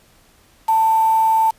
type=tone with quantisation; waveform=sine; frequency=889 Hz; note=A5; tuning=18 cents sharp; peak=-12 dBFS; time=0.68-1.51 s; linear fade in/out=10 ms; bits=5; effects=pink hiss -53 dBFS RMS until 1.58 s + resampled to 32000 Hz